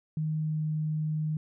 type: tone with pitch glide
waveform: sine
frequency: 155.56 to 154.57 Hz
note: D#3 to D#3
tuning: 0 to -11 cents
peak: -27 dBFS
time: 0.17-1.37 s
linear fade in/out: 2 ms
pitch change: -11 cents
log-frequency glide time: 0.39-0.63 s
effects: none